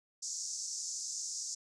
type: band-pass noise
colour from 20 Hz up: white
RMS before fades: -40 dBFS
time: 0.22-1.55 s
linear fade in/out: 10 ms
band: 5300 to 7300 Hz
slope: 48 dB/octave
effects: none